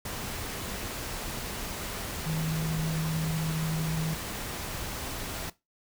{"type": "tone in noise", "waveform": "sine", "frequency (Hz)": 159.2, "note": "D#3", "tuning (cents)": 40, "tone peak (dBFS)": -28, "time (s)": [2.26, 4.14], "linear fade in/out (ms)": 5, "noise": "pink", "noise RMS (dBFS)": -36, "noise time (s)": [0.05, 5.5], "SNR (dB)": 5, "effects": ["noise-tail reverb RT60 0.2 s tail -17 dB re dry"]}